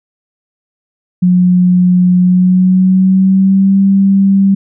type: tone with pitch glide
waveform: sine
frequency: 180.3 to 195.49 Hz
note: F#3 to G3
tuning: -45 to -4 cents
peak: -5 dBFS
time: 1.22-4.55 s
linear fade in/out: 10 ms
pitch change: +141 cents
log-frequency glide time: 2.18-3.79 s
effects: none